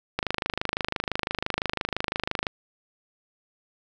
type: click train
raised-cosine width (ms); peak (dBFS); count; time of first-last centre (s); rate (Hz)
0.3; -9; 60; 0.19-2.468; 25.9
effects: none